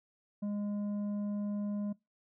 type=tone with tanh clipping; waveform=sine; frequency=205.5 Hz; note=G#3; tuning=18 cents flat; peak=-34 dBFS; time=0.42-1.93 s; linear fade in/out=10 ms; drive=7 dB; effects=noise-tail reverb RT60 0.2 s tail -22 dB re dry